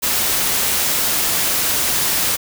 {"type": "noise", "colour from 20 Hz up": "white", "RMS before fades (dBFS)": -18, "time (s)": [0.02, 2.37], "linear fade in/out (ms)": 20, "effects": []}